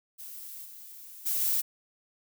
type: noise with level steps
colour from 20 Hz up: violet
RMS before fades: -43 / -47 / -29 / -27 dBFS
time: 0.18-1.62 s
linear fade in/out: 20 ms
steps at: 0.64 / 1.25 / 1.4 s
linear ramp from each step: 20 ms
effects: none